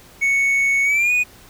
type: tone with pitch glide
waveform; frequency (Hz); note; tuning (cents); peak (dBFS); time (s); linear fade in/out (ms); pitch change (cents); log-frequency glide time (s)
triangle; 2217 to 2474; C#7 to D#7; 0 to -10; -13; 0.21-1.24; 20; +190; 0.84-1.12
effects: pink hiss -46 dBFS RMS until 1.49 s